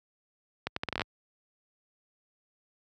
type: accelerating click train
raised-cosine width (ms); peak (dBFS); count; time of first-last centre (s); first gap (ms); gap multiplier
0.3; -14; 10; 0.67-1.018; 94; 0.75
effects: high-pass 60 Hz 12 dB/octave